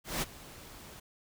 pink noise with ADSR envelope, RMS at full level -31 dBFS, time 0.04-1 s, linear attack 180 ms, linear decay 27 ms, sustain -19 dB, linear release 7 ms, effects none

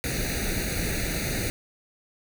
pink noise with comb filter, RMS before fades -28 dBFS, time 0.04-1.5 s, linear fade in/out 0 ms, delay 0.47 ms, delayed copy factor +0.95, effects none

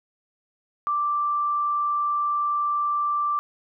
sine tone, 1174.7 Hz, D6, in tune, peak -21 dBFS, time 0.87-3.39 s, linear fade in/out 0 ms, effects none

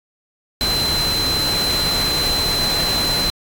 sine tone in noise, 4066 Hz, B7, 50 cents sharp, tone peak -18 dBFS, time 0.61-3.3 s, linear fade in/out 0 ms, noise pink, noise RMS -23 dBFS, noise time 0.61-3.3 s, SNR +2 dB, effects AAC 64 kbps

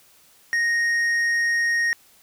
sine tone with tanh clipping, 1864.7 Hz, A#6, in tune, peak -20 dBFS, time 0.53-1.93 s, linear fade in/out 0 ms, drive 7 dB, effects white hiss -55 dBFS RMS until 2.22 s

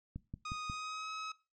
click train, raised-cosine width 5 ms, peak -29 dBFS, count 4, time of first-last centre 0.16-0.699 s, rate 5.57 Hz
sawtooth tone with pitch glide, 1244.5 to 1278.7 Hz, D#6 to D#6, 0 to +47 cents, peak -36 dBFS, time 0.45-1.32 s, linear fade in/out 5 ms, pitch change +47 cents, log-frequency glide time 0.69-1.1 s
effects noise-tail reverb RT60 0.3 s tail -20 dB re dry + resampled to 16000 Hz

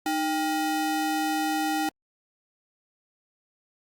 square ring-modulated tone, 551 Hz, C#5, 11 cents flat, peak -22 dBFS, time 0.06-1.89 s, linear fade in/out 2 ms, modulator 242 Hz, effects Opus 48 kbps

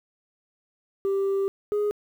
sine tone pair in turn, 392 / 415.3 Hz, G4 / G#4, 0 / 0 cents, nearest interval minor second, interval 100 cents, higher second, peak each -19 dBFS, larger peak neither, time 1.05-1.48 / 1.72-1.91 s, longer first, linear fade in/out 0 ms, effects tanh soft clip ceiling -21 dBFS + 9-bit

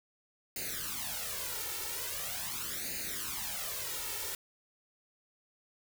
white noise with flanger, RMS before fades -38 dBFS, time 0.56-4.35 s, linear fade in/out 2 ms, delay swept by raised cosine 0.44 to 2.24 ms, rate 0.42 Hz, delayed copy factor +0.8, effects none

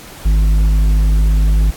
triangle tone with tanh clipping, 51.6 Hz, G#1, 10 cents flat, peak -10 dBFS, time 0.25-1.71 s, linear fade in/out 10 ms, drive 12 dB, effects pink hiss -35 dBFS RMS until 1.76 s + AAC 64 kbps

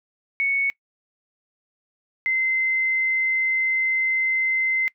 sine tone pair in turn, 2217 / 2068 Hz, C#7 / C7, 0 / -21 cents, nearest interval minor second, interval 121 cents, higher first, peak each -19 dBFS, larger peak neither, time 0.4-0.7 / 2.26-4.88 s, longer second, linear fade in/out 0 ms, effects noise-tail reverb RT60 0.1 s tail -23 dB re dry

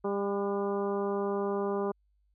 harmonic tone with a mistuned harmonic, 200 Hz, G3, 35 cents sharp, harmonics 1 / 2 / 3 / 4 / 5 / 6 / 7, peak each -35 / -30 / -38 / -40 / -40 / -42 / -52 dBFS, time 0.04-1.92 s, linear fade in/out 10 ms, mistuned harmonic 7, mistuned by +58 cents, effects added 50 Hz sine -67 dBFS peak until 2.34 s

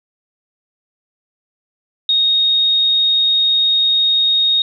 sine tone, 3729 Hz, A#7, in tune, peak -11 dBFS, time 2.09-4.62 s, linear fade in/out 2 ms, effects none

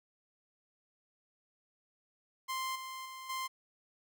sawtooth tone with level steps, 1046.5 Hz, C6, in tune, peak -31 / -38 / -41 / -32 dBFS, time 2.48-3.48 s, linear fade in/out 20 ms, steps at 2.75 / 3.05 / 3.29 s, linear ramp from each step 10 ms, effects none

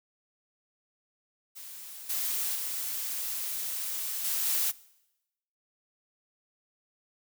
blue noise with level steps, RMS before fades -44 / -31 / -34 / -30 / -28 dBFS, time 1.55-4.72 s, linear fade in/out 20 ms, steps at 2.09 / 2.55 / 4.24 / 4.45 s, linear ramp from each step 10 ms, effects noise-tail reverb RT60 0.9 s tail -21 dB re dry

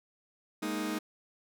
sawtooth chord, Ab suspended second, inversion none, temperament just, 207.7 / 233.6 / 311.5 Hz, Ab3 / Bb3 / Eb4, 0 / +4 / +2 cents, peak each -33 / -35 / -30 dBFS, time 0.62-0.99 s, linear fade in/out 10 ms, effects none

